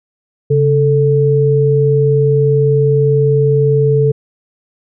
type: tone pair together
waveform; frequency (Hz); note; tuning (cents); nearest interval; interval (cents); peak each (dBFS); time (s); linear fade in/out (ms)
sine; 138.34 / 440; C#3 / A4; -3 / 0; octave + minor sixth; 2003; -11; 0.5-4.12; 10
effects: none